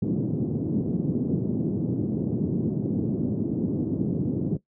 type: band-pass noise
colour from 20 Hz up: pink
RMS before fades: -26 dBFS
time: 0.02-4.57 s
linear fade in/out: 5 ms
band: 130 to 340 Hz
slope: 24 dB/octave
effects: noise-tail reverb RT60 0.1 s tail -17 dB re dry